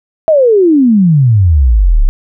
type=exponential sweep; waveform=sine; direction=down; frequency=660 to 30.87 Hz; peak=-4 dBFS; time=0.28-2.09 s; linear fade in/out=0 ms; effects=none